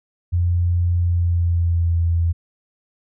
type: tone with pitch glide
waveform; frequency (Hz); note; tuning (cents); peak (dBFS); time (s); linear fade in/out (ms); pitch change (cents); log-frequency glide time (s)
sine; 87.31 to 84.34; F2 to E2; 0 to +40; -15; 0.32-2.33; 20; -60; 0.98-1.97
effects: none